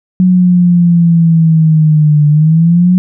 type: linear two-way sweep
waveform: sine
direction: down then up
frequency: 184.3 to 147.5 to 184.3 Hz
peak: -4 dBFS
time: 0.2-2.98 s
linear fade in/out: 0 ms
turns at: 2.28 s
effects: none